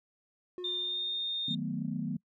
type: tone with exponential decay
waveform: triangle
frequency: 360.6 Hz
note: F#4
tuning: 45 cents flat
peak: -34 dBFS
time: 0.58-1.55 s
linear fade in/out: 1 ms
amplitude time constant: 210 ms
type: tone with pitch glide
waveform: sine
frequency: 3615 to 3657 Hz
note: A7 to A#7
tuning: +46 to -34 cents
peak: -31 dBFS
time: 0.64-1.55 s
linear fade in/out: 5 ms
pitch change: +20 cents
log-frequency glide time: 0.79-0.99 s
type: chord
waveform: sine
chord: B dominant seventh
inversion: first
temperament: equal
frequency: 155.56 / 185 / 220 / 246.9 Hz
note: D#3 / F#3 / A3 / B3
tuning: 0 / 0 / 0 / 0 cents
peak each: -37 dBFS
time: 1.48-2.17 s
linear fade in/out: 5 ms
effects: noise-tail reverb RT60 0.1 s tail -26 dB re dry + tanh soft clip ceiling -20 dBFS